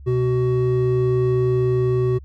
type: tone pair together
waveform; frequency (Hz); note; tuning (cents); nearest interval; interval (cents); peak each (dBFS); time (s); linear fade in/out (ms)
triangle; 125.17 / 375.1; B2 / F#4; +24 / +24; octave + perfect fifth; 1900; -17; 0.06-2.19; 20
effects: added 69 Hz sine -37 dBFS peak until 2.24 s